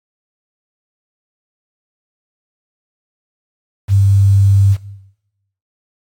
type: tone with quantisation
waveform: sine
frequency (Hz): 98.6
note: G2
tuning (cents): +11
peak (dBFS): -7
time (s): 3.88-4.77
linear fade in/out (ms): 50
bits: 6
effects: noise-tail reverb RT60 0.9 s tail -18 dB re dry + AAC 64 kbps